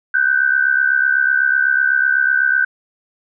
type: tone pair together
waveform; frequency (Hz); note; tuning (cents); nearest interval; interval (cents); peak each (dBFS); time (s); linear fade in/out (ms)
sine; 1493 / 1561; F#6 / G6; +15 / -8; minor second; 77; -15; 0.14-2.65; 5
effects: none